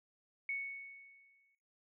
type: tone with exponential decay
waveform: sine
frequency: 2217 Hz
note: C#7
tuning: in tune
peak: -34 dBFS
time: 0.49-1.55 s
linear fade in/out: 2 ms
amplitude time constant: 230 ms
effects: noise-tail reverb RT60 0.3 s tail -17 dB re dry